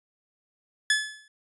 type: tone with exponential decay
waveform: sawtooth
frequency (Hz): 1719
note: A6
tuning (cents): -41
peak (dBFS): -14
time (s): 0.9-1.28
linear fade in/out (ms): 2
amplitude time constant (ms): 82
effects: resampled to 24000 Hz